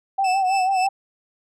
sine tone with vibrato, 760 Hz, F#5, 46 cents sharp, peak -17 dBFS, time 0.18-0.89 s, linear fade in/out 10 ms, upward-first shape sine, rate 6.1 Hz, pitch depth 63 cents each way
sawtooth tone with tremolo, 2637 Hz, E7, in tune, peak -21 dBFS, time 0.24-0.87 s, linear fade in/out 5 ms, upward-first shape triangle, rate 3.8 Hz, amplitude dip 100%
effects resampled to 22050 Hz

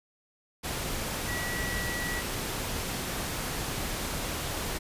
sine tone in noise, 1937 Hz, B6, 34 cents flat, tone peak -34 dBFS, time 1.27-2.22 s, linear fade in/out 20 ms, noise pink, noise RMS -33 dBFS, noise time 0.63-4.79 s, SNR -4 dB, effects resampled to 32000 Hz

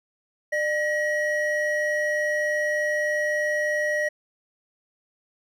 triangle tone pair together, 600.9 / 1906 Hz, D5 / A#6, +40 / +38 cents, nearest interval octave + minor sixth, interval 1998 cents, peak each -23 dBFS, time 0.52-4.09 s, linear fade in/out 10 ms, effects none

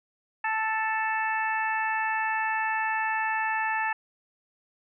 harmonic tone, 440 Hz, A4, in tune, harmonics 2 / 3 / 4 / 5 / 6, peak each -28 / -36 / -29 / -39 / -35 dBFS, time 0.44-3.93 s, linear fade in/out 5 ms, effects none

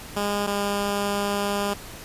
10% pulse tone pair in turn, 204.2 / 202.4 Hz, G#3 / G#3, -29 / -44 cents, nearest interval unison, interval 15 cents, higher first, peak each -15 / -15 dBFS, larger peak neither, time 0.16-0.47 / 0.47-1.74 s, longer second, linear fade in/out 10 ms, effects pink hiss -40 dBFS RMS until 2.04 s + resampled to 32000 Hz

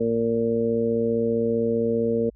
harmonic tone, 115.3 Hz, A#2, 19 cents flat, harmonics 1 / 2 / 3 / 4 / 5, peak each -34 / -25 / -32 / -22 / -32 dBFS, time 0-2.3 s, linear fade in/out 10 ms, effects added 55 Hz sine -49 dBFS peak until 2.35 s

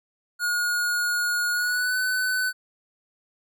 square tone with pitch glide, 1440 to 1505.5 Hz, F#6 to F#6, -47 to +30 cents, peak -23 dBFS, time 0.39-2.53 s, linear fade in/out 50 ms, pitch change +77 cents, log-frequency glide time 1.52-1.97 s, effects none

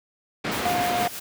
pink band-pass noise, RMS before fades -28 dBFS, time 0.44-1.08 s, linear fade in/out 10 ms, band 170 to 3600 Hz, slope 12 dB/octave
white noise with tremolo, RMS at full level -34 dBFS, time 0.51-1.2 s, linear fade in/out 10 ms, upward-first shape sine, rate 6.4 Hz, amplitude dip 45%
triangle tone, 710 Hz, F5, 28 cents sharp, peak -21 dBFS, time 0.65-1.08 s, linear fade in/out 5 ms
effects none

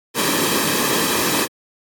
pink noise with comb filter, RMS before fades -18 dBFS, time 0.14-1.48 s, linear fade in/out 50 ms, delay 1.4 ms, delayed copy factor -0.6, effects high-pass 200 Hz 12 dB/octave + AAC 64 kbps

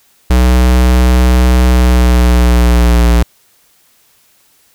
square tone with pitch glide, 62.2 to 58.84 Hz, B1 to A#1, +13 to +17 cents, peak -6 dBFS, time 0.3-3.23 s, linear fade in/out 5 ms, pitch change -96 cents, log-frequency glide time 1.7-3.09 s, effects white hiss -51 dBFS RMS until 4.74 s

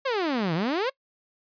sawtooth exponential two-way sweep, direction down then up, 562 to 154.1 to 562 Hz, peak -20 dBFS, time 0.05-0.9 s, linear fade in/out 10 ms, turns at 0.54 s, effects noise-tail reverb RT60 0.1 s tail -24 dB re dry + resampled to 11025 Hz

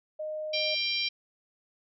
sine tone, 617 Hz, D#5, 15 cents flat, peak -32 dBFS, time 0.19-0.75 s, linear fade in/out 10 ms
harmonic tone, 790 Hz, G5, 13 cents sharp, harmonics 3 / 4 / 5 / 6 / 7, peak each -32 / -33 / -34 / -35 / -35 dBFS, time 0.53-1.09 s, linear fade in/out 10 ms
effects none

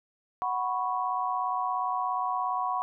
sine chord, F# suspended fourth, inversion none, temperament equal with one note detuned, 740 / 987.8 / 1104.9 Hz, F#5 / B5 / C#6, 0 / 0 / -6 cents, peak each -31 dBFS, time 0.42-2.82 s, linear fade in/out 0 ms, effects none

